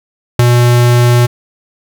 square tone with ADSR envelope, 121.2 Hz, B2, 32 cents flat, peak -3 dBFS, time 0.39-1.27 s, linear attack 4 ms, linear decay 16 ms, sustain -3 dB, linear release 17 ms, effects 7-bit

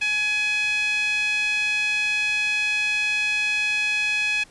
5% pulse tone with band-pass filter, 842 Hz, G#5, 24 cents sharp, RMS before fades -23 dBFS, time 0.01-4.44 s, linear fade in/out 10 ms, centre 2300 Hz, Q 9, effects pink hiss -52 dBFS RMS until 4.5 s + resampled to 24000 Hz

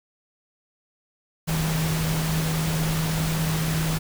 sine tone in noise, 159.5 Hz, D#3, 43 cents sharp, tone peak -23 dBFS, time 1.47-3.99 s, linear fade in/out 20 ms, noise pink, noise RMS -29 dBFS, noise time 1.47-3.99 s, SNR +3 dB, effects none

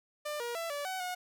sawtooth tone with pitch steps, 596 / 475.8 / 667 / 577 / 752 / 726 Hz, D5 / A#4 / E5 / D5 / F#5 / F#5, +25 / +35 / +20 / -31 / +28 / -33 cents, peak -31 dBFS, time 0.25-1.15 s, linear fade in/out 10 ms, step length 150 ms, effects none

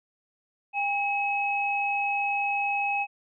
sine tone pair together, 807 / 2562 Hz, G#5 / E7, -50 / -50 cents, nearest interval octave + minor sixth, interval 2000 cents, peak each -27 dBFS, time 0.73-3.07 s, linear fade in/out 50 ms, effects none

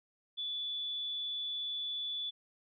sine tone, 3457 Hz, A7, 31 cents flat, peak -35 dBFS, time 0.37-2.31 s, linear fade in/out 20 ms, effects none

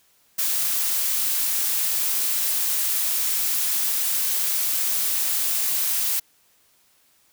blue noise, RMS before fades -23 dBFS, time 0.38-6.2 s, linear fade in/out 10 ms, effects white hiss -61 dBFS RMS until 7.32 s

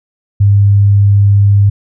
sine tone, 100.8 Hz, G2, 49 cents sharp, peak -4 dBFS, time 0.4-1.7 s, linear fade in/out 10 ms, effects none

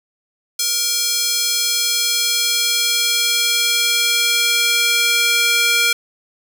square tone with high-pass filter sweep, 470 Hz, A#4, 14 cents sharp, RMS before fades -17 dBFS, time 0.59-5.93 s, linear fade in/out 5 ms, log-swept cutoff 4900 to 2200 Hz, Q 1.3, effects none

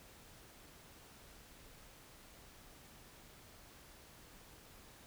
silence, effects pink hiss -59 dBFS RMS until 5.06 s

